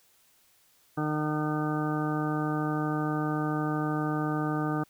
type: harmonic tone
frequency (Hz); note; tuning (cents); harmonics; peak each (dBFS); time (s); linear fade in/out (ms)
152.2; D#3; -38; 1 / 2 / 3 / 4 / 5 / 6 / 8 / 9 / 10; -31 / -30 / -38 / -41 / -37 / -42 / -36 / -49 / -41; 0.97-4.84; 10
effects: white hiss -64 dBFS RMS until 4.89 s